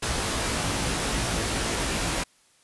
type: noise with comb filter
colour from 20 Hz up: pink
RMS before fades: -27 dBFS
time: 0.02-2.24 s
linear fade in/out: 10 ms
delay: 18 ms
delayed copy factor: +0.65
effects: white hiss -61 dBFS RMS until 2.63 s + resampled to 24000 Hz